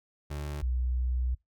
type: tone pair in turn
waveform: 30% pulse / sine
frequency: 73.42 / 62.28 Hz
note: D2 / B1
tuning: 0 / +15 cents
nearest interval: minor third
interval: 285 cents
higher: first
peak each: -31 / -26 dBFS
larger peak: second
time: 0.3-0.62 / 0.62-1.35 s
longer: second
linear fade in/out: 10 ms
effects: noise-tail reverb RT60 0.2 s tail -26 dB re dry